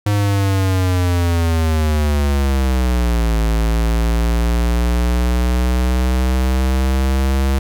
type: linear two-way sweep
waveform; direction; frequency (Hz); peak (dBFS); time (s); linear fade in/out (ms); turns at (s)
square; down then up; 103.83 to 55 to 67.6; -14; 0.06-7.59; 5; 3.37
effects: none